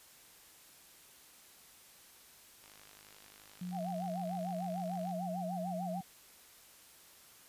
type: click train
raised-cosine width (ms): 0.2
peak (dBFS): -39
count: 128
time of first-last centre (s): 2.64-5.111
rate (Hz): 51.4
type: tone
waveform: sine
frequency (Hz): 179.7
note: F3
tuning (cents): +50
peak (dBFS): -38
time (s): 3.61-6.01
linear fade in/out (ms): 5
type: tone with vibrato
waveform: sine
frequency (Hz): 709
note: F5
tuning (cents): +26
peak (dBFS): -38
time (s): 3.71-6.03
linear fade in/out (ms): 50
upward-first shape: sine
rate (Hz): 6.7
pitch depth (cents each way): 200
effects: white hiss -59 dBFS RMS until 7.48 s + resampled to 32000 Hz